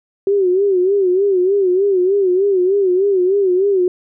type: tone with vibrato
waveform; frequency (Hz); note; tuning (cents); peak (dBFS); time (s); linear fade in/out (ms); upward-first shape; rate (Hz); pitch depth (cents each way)
sine; 381.4; G4; -47; -11; 0.27-3.88; 2; sine; 3.3; 110
effects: none